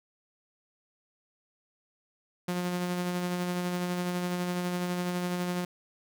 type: tone with tremolo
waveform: sawtooth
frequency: 178.2 Hz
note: F3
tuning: 35 cents sharp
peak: -24 dBFS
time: 2.48-5.65 s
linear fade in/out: 5 ms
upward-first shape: sine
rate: 12 Hz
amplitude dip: 30%
effects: none